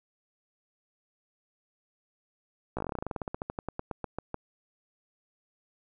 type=slowing click train; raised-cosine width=1 ms; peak=-19 dBFS; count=26; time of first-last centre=2.77-4.344 s; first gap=16 ms; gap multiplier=1.1; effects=none